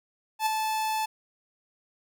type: tone with ADSR envelope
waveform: 45% pulse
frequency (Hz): 872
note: A5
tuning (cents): -16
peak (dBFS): -21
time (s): 0.39-1.06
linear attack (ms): 73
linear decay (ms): 10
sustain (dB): -5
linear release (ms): 11
effects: none